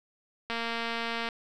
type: click train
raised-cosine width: 0.3 ms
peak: -17 dBFS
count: 183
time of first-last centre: 0.5-1.288 s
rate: 231 Hz
effects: none